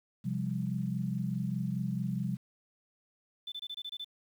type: chord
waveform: sine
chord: C suspended fourth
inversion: none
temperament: equal with one note detuned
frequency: 130.81 / 174.61 / 199.42 Hz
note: C3 / F3 / G3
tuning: 0 / 0 / +30 cents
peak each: -35 dBFS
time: 0.24-2.37 s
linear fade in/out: 20 ms
type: tone bursts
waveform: sine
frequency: 3520 Hz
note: A7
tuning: in tune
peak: -37 dBFS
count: 8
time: 3.47-4.045 s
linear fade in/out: 5 ms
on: 50 ms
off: 25 ms
effects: 10-bit